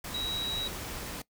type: tone in noise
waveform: sine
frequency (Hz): 3854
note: B7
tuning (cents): -43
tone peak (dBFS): -31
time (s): 0.14-0.68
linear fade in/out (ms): 5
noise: pink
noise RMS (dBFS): -39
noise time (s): 0.04-1.22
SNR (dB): +5
effects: noise-tail reverb RT60 0.1 s tail -20 dB re dry